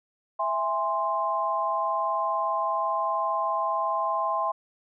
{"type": "chord", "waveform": "sine", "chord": "E augmented", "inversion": "none", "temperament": "equal with one note detuned", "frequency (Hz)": [659.3, 821.5, 1046.5], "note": ["E5", "G#5", "B#5"], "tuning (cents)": [0, -19, 0], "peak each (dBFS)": [-30, -30, -26], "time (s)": [0.39, 4.52], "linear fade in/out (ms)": 10, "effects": []}